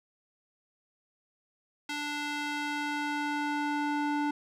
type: tone with band-pass filter sweep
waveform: square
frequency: 293.7 Hz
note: D4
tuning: in tune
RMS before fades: -32 dBFS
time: 1.89-4.31 s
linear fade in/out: 5 ms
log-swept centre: 2900 to 770 Hz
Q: 0.74
effects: none